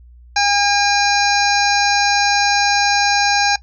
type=harmonic tone with a mistuned harmonic; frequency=810 Hz; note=G#5; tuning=43 cents flat; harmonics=1 / 2 / 3 / 5 / 6 / 7 / 8; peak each=-16 / -19 / -21 / -23 / -24 / -24 / -25 dBFS; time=0.36-3.56 s; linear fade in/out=5 ms; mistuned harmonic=7; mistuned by=-54 cents; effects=noise-tail reverb RT60 0.1 s tail -18 dB re dry + added 60 Hz sine -40 dBFS peak until 3.62 s